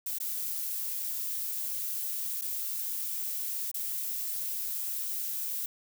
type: noise with dropouts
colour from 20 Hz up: violet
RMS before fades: -34 dBFS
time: 0.06-5.66 s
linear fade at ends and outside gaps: 5 ms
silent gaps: 0.186-0.201 / 2.413-2.419 / 3.715-3.742 s
effects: none